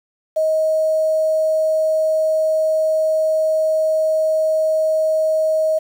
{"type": "tone with quantisation", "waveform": "sine", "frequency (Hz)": 630, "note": "D#5", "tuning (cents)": 21, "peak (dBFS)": -14, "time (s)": [0.36, 5.79], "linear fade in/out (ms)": 10, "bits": 7, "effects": []}